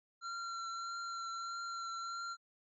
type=tone with vibrato; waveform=square; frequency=1367 Hz; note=F6; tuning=37 cents flat; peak=-40 dBFS; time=0.21-2.37 s; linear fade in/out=50 ms; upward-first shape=triangle; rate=1.6 Hz; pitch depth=18 cents each way; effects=MP3 32 kbps